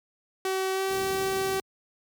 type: tone with pitch glide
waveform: sawtooth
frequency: 380 to 384.6 Hz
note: F#4 to G4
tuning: +46 to -33 cents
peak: -22 dBFS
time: 0.45-1.6 s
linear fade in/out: 2 ms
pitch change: +21 cents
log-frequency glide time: 0.73-0.81 s
type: band-stop noise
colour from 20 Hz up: pink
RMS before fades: -38 dBFS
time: 0.87-1.61 s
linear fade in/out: 50 ms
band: 530 to 4000 Hz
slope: 48 dB/octave
effects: high-pass 80 Hz 12 dB/octave